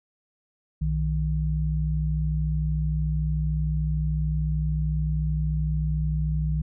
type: tone pair together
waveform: sine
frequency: 61.47 / 154.9 Hz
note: B1 / D#3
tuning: -7 / -7 cents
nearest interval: octave + major third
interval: 1600 cents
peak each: -25 dBFS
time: 0.81-6.62 s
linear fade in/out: 10 ms
effects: none